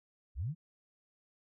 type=linear sweep; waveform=sine; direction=up; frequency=47.33 to 174.61 Hz; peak=-33 dBFS; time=0.35-0.55 s; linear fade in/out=50 ms; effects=none